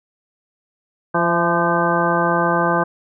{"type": "harmonic tone with a mistuned harmonic", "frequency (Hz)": 171.7, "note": "F3", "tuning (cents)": -29, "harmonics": [1, 2, 3, 4, 5, 6, 7, 9], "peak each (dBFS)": [-23, -23, -23, -23, -23, -23, -23, -23], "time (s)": [1.14, 2.84], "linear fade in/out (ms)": 10, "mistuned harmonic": 4, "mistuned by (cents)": -37, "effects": []}